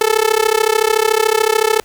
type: tone with amplitude modulation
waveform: sawtooth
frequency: 437.7 Hz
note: A4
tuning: 9 cents flat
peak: -4 dBFS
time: 0.01-1.8 s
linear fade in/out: 2 ms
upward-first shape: sine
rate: 33.7 Hz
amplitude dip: 95%
effects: pink hiss -48 dBFS RMS until 1.84 s